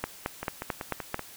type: two click trains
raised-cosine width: 0.5 ms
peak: -18 / -13 dBFS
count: 5 / 6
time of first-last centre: 0.43-1.193 / 0.04-1.144 s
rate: 5.24 / 4.53 Hz
effects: white hiss -48 dBFS RMS until 1.36 s